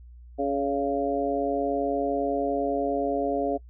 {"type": "harmonic tone with a mistuned harmonic", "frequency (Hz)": 140.4, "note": "C#3", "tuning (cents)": 22, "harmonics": [2, 3, 4, 5], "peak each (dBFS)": [-29, -29, -29, -29], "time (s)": [0.38, 3.58], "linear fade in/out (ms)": 20, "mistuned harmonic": 5, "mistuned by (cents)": -26, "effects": ["noise-tail reverb RT60 0.1 s tail -24 dB re dry", "added 60 Hz sine -44 dBFS peak until 3.69 s"]}